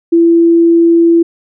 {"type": "tone", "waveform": "sine", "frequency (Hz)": 335.9, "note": "E4", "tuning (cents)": 33, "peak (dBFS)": -4, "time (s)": [0.12, 1.23], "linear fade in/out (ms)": 10, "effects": []}